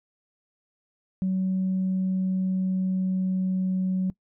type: tone with pitch glide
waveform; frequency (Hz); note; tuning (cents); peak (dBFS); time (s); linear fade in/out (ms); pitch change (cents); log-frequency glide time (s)
sine; 187.8 to 186.5; F#3 to F#3; +26 to +14; -21; 1.22-4.1; 0; -12; 1.6-3.75
effects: noise-tail reverb RT60 0.1 s tail -22 dB re dry + tanh soft clip ceiling -19 dBFS